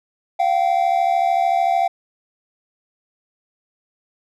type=tone pair together; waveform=triangle; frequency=696 / 769.4 Hz; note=F5 / G5; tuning=-6 / -33 cents; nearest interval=major second; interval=173 cents; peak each=-16 dBFS; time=0.39-1.88 s; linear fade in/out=10 ms; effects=none